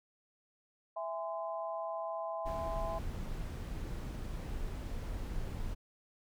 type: chord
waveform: sine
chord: E augmented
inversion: none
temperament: just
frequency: 659.3 / 824.1 / 1030.1 Hz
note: E5 / G#5 / B#5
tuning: 0 / -14 / -27 cents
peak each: -38 / -43 / -42 dBFS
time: 0.96-2.99 s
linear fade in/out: 10 ms
type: noise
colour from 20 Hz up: brown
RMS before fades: -39 dBFS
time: 2.45-5.75 s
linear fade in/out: 20 ms
effects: none